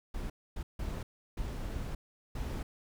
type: noise bursts at uneven times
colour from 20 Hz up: brown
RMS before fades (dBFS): -37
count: 5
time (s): 0.14-0.3 / 0.56-0.63 / 0.79-1.03 / 1.37-1.95 / 2.35-2.63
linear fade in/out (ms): 5
effects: none